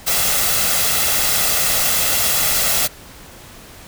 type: noise with comb filter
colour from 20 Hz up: white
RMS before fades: -17 dBFS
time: 0.06-2.88 s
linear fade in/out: 20 ms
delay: 1.5 ms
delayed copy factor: +0.5
effects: pink hiss -40 dBFS RMS until 3.87 s